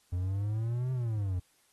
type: exponential two-way sweep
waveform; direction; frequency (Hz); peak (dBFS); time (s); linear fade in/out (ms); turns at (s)
triangle; up then down; 87.31 to 130.81 to 87.31; -27; 0.12-1.4; 10; 0.92
effects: white hiss -68 dBFS RMS until 1.72 s + AAC 32 kbps